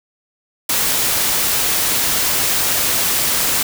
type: noise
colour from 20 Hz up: white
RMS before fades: -17 dBFS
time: 0.69-3.63 s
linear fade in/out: 5 ms
effects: none